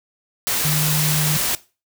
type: tone in noise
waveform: sine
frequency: 152.2 Hz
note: D#3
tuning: 38 cents flat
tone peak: -19 dBFS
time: 0.65-1.37 s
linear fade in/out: 0 ms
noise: white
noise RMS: -21 dBFS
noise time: 0.47-1.55 s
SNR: -1 dB
effects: noise-tail reverb RT60 0.3 s tail -18 dB re dry